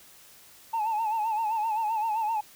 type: tone with vibrato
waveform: sine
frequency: 877 Hz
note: A5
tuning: 6 cents flat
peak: -23 dBFS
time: 0.73-2.41 s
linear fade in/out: 10 ms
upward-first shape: sine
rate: 7.7 Hz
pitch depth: 81 cents each way
effects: tanh soft clip ceiling -23 dBFS + white hiss -53 dBFS RMS until 2.55 s

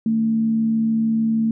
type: tone with frequency modulation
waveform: sine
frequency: 223.7 Hz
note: A3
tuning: 29 cents sharp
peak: -16 dBFS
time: 0.06-1.51 s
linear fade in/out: 2 ms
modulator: 66.6 Hz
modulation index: 0.22
effects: none

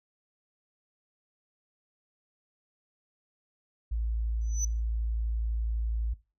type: tone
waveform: sine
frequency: 56 Hz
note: A1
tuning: 31 cents sharp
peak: -27 dBFS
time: 3.91-6.14 s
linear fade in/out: 10 ms
type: tone with exponential growth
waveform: sine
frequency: 6000 Hz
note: F#8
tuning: 23 cents sharp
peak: -25 dBFS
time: 4.41-4.65 s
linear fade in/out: 5 ms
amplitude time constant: 51 ms
effects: noise-tail reverb RT60 0.3 s tail -19 dB re dry + tanh soft clip ceiling -18 dBFS

